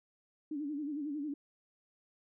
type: tone with vibrato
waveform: sine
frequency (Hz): 293.4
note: D4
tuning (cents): -2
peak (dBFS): -35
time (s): 0.51-1.34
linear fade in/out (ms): 5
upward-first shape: sine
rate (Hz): 11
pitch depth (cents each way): 100
effects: none